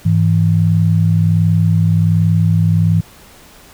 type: tone pair together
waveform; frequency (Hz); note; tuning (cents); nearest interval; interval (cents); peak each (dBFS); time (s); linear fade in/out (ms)
sine; 102.36 / 163.7; G#2 / E3; -25 / -12; minor sixth; 813; -12 / -12; 0.05-3.01; 10
effects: pink hiss -42 dBFS RMS until 3.73 s